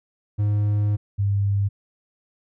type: tone pair in turn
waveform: triangle / sine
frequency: 103.83 / 100.06 Hz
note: G#2 / G2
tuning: 0 / +36 cents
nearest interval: minor second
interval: 64 cents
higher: first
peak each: -16 / -18 dBFS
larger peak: first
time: 0.38-0.97 / 1.18-1.69 s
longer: first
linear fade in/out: 20 ms
effects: none